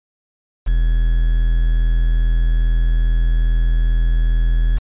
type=tone with quantisation; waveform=triangle; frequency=41.2 Hz; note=E1; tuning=in tune; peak=-10 dBFS; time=0.66-4.79 s; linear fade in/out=20 ms; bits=6; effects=resampled to 8000 Hz